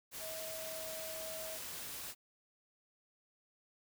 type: tone in noise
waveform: sine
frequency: 639 Hz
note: D#5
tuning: 46 cents sharp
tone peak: -45 dBFS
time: 0.19-1.59 s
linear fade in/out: 50 ms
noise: white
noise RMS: -45 dBFS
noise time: 0.11-2.15 s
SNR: -3 dB
effects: none